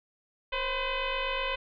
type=tone with frequency modulation; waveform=sine; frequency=1000 Hz; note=B5; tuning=21 cents sharp; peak=-28 dBFS; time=0.52-1.56 s; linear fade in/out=10 ms; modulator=512 Hz; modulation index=4.3; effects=none